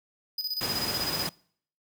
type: tone with tremolo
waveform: square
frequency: 4978 Hz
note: D#8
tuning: in tune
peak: -28 dBFS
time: 0.38-1.27 s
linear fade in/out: 5 ms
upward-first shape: square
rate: 16 Hz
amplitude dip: 65%
type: noise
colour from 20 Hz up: pink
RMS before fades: -32 dBFS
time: 0.61-1.29 s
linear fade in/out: 0 ms
effects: noise-tail reverb RT60 0.6 s tail -25 dB re dry + high-pass 100 Hz 12 dB/octave